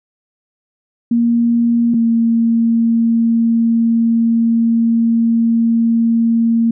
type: tone pair in turn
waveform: sine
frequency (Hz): 234.7 / 229.9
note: A#3 / A#3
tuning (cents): +12 / -24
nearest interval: unison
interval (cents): 36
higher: first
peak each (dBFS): -10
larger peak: neither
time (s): 1.11-1.94 / 1.94-6.71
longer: second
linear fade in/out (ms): 5
effects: none